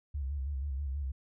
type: tone with vibrato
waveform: sine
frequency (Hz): 69.3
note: C#2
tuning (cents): 0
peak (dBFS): -32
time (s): 0.14-1.12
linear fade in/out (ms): 10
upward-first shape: square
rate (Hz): 6.2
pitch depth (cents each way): 78
effects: none